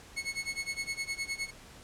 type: tone with tremolo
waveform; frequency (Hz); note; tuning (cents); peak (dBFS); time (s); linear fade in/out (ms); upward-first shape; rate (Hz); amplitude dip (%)
sawtooth; 2192; C#7; -20; -27; 0.16-1.51; 20; sine; 9.7; 90
effects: pink hiss -52 dBFS RMS until 1.83 s + low-pass 10000 Hz 12 dB/octave